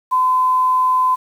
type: tone with quantisation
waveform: sine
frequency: 1020 Hz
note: C6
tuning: 44 cents flat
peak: -12 dBFS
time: 0.11-1.16 s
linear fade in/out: 20 ms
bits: 7
effects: none